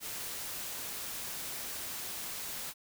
white noise, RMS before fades -40 dBFS, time 0-2.74 s, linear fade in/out 50 ms, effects none

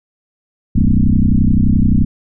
sine tone with frequency modulation, 101.6 Hz, G#2, 38 cents flat, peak -8 dBFS, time 0.75-2.05 s, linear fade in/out 10 ms, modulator 31.6 Hz, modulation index 4.7, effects none

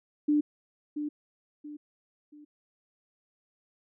sine tone with echo, 296.9 Hz, D4, 19 cents sharp, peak -21 dBFS, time 0.28-0.41 s, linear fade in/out 10 ms, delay 680 ms, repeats 3, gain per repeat -9 dB, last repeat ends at 2.45 s, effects none

